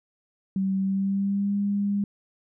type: tone with pitch glide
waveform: sine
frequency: 192.3 to 201.9 Hz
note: G3 to G#3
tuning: -33 to -49 cents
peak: -22 dBFS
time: 0.56-2.04 s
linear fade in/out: 2 ms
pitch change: +84 cents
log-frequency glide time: 0.81-1.55 s
effects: none

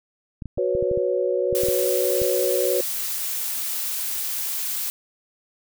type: clicks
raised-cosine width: 5 ms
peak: -20 dBFS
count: 11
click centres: 0.422 / 0.457 / 0.576 / 0.751 / 0.826 / 0.914 / 0.975 / 1.527 / 1.635 / 1.686 / 2.218 s
type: chord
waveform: sine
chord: F# suspended fourth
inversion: none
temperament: just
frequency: 370 / 493.3 / 555 Hz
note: F#4 / B4 / C#5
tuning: 0 / -2 / +2 cents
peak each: -24 dBFS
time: 0.58-2.81 s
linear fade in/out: 2 ms
type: noise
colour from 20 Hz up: blue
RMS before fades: -27 dBFS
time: 1.55-4.9 s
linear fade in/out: 0 ms
effects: none

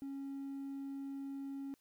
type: tone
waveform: triangle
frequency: 275.1 Hz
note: C#4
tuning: 13 cents flat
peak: -38 dBFS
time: 0.02-1.74 s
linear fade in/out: 0 ms
effects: tanh soft clip ceiling -35 dBFS + white hiss -75 dBFS RMS until 1.8 s

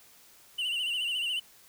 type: tone with vibrato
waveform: triangle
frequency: 2889 Hz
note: F#7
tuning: 42 cents flat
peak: -27 dBFS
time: 0.58-1.4 s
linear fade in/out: 10 ms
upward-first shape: sine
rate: 14 Hz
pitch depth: 92 cents each way
effects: white hiss -57 dBFS RMS until 1.68 s

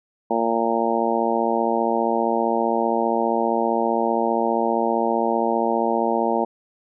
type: harmonic tone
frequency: 115.2 Hz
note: A#2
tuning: 20 cents flat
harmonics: 2 / 3 / 4 / 5 / 6 / 7 / 8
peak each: -26 / -26 / -26 / -26 / -26 / -26 / -26 dBFS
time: 0.3-6.45 s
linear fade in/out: 10 ms
effects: none

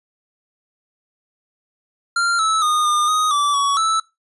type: tone with pitch steps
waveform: square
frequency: 1387 / 1305 / 1228 / 1211 / 1248 / 1160 / 1126 / 1314 Hz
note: F6 / E6 / D#6 / D#6 / D#6 / D6 / C#6 / E6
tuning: -12 / -18 / -23 / -47 / +5 / -22 / +27 / -6 cents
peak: -16 dBFS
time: 2.16-4 s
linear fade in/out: 5 ms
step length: 230 ms
effects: noise-tail reverb RT60 0.2 s tail -20 dB re dry + resampled to 24000 Hz

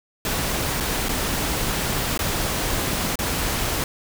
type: noise with dropouts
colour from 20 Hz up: pink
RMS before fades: -24 dBFS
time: 0.25-3.84 s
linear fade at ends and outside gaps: 2 ms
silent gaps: 0.802-0.806 / 1.086-1.091 / 2.177-2.191 / 3.156-3.189 s
effects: none

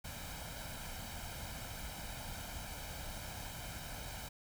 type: noise with comb filter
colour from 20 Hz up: pink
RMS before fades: -45 dBFS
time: 0.04-4.29 s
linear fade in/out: 10 ms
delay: 1.3 ms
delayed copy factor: +0.65
effects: none

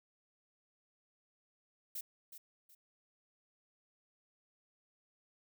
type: noise with echo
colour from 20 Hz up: violet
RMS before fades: -42 dBFS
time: 1.95-2.01 s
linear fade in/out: 5 ms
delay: 370 ms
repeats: 2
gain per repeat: -10 dB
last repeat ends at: 2.75 s
effects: none

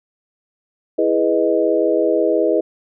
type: chord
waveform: sine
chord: E major seventh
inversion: none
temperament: equal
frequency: 329.6 / 415.3 / 493.9 / 622.3 Hz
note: E4 / G#4 / B4 / D#5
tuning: 0 / 0 / 0 / 0 cents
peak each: -19 dBFS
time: 0.98-2.61 s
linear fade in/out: 10 ms
effects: none

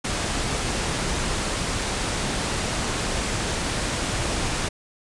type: low-pass noise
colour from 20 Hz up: pink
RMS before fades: -26 dBFS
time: 0.04-4.69 s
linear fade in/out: 10 ms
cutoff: 10000 Hz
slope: 48 dB/octave
effects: resampled to 24000 Hz

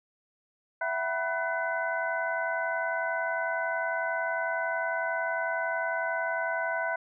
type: tone cluster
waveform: sine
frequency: 663 / 754 / 980 / 1503 / 2029 Hz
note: E5 / F#5 / B5 / F#6 / B6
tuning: +10 / +32 / -14 / +27 / +46 cents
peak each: -32 / -38 / -35 / -31 / -40 dBFS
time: 0.81-6.96 s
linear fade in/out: 5 ms
effects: none

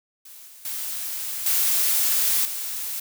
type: noise with level steps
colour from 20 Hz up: blue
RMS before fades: -44 / -46 / -30 / -21 / -30 dBFS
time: 0.25-3 s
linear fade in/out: 5 ms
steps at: 0.48 / 0.65 / 1.46 / 2.45 s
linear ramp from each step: 2 ms
effects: none

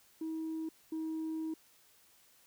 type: tone pair in turn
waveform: sine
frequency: 320 / 318.5 Hz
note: D#4 / D#4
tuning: +49 / +41 cents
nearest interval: unison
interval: 8 cents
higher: first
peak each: -34 / -33 dBFS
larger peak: second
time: 0.21-0.69 / 0.92-1.54 s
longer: second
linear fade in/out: 5 ms
effects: tanh soft clip ceiling -33 dBFS + white hiss -65 dBFS RMS until 2.46 s

